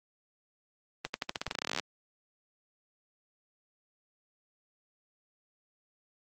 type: accelerating click train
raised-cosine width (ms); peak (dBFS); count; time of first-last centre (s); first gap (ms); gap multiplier
0.2; -14; 21; 1.05-1.797; 91; 0.89
effects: high-pass 150 Hz 12 dB/octave + Opus 24 kbps